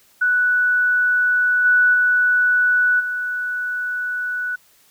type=tone with level steps; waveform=sine; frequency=1480 Hz; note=F#6; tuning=in tune; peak=-14 / -11 / -13 / -21 dBFS; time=0.21-4.56 s; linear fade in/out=10 ms; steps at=1.64 / 1.93 / 2.99 s; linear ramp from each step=20 ms; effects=white hiss -55 dBFS RMS until 4.9 s